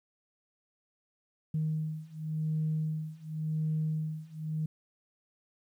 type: beating tone pair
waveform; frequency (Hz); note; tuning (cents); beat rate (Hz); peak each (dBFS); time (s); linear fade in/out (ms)
sine; 155.6 / 156.51; D#3 / D#3; 0 / +11; 0.91; -33 / -32; 1.54-4.66; 5
effects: tanh soft clip ceiling -23 dBFS + 11-bit